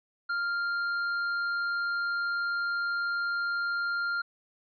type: tone with tanh clipping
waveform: sine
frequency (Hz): 1396.9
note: F6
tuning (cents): 0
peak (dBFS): -29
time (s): 0.29-4.22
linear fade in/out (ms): 10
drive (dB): 8
effects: resampled to 11025 Hz